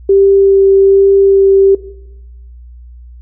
sine tone with vibrato, 391.7 Hz, G4, 1 cent flat, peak -4 dBFS, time 0.09-1.75 s, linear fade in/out 5 ms, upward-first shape sine, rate 1.2 Hz, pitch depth 8 cents each way, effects noise-tail reverb RT60 0.9 s tail -17 dB re dry + added 60 Hz sine -31 dBFS peak until 3.21 s

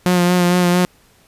sawtooth tone with vibrato, 177.9 Hz, F3, 32 cents sharp, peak -8 dBFS, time 0.06-0.85 s, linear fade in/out 0 ms, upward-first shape sine, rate 4.4 Hz, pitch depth 25 cents each way, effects pink hiss -53 dBFS RMS until 1.27 s + resampled to 32000 Hz

